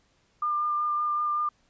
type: tone with vibrato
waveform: sine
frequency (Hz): 1200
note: D6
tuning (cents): +37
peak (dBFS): -24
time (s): 0.42-1.49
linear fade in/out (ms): 5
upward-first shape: sine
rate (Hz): 5.3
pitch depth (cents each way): 12
effects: pink hiss -67 dBFS RMS until 1.69 s + resampled to 16000 Hz